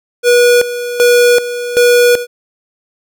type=tone with tremolo; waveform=square; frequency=484.6 Hz; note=B4; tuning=33 cents flat; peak=-6 dBFS; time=0.23-2.27 s; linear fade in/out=50 ms; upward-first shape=square; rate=1.3 Hz; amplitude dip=75%; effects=none